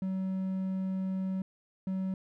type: tone pair in turn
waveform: triangle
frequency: 189.2 / 189.2 Hz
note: F#3 / F#3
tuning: +39 / +39 cents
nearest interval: unison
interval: 0 cents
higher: neither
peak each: -28 dBFS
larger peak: neither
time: 0.02-1.42 / 1.87-2.14 s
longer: first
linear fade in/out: 2 ms
effects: none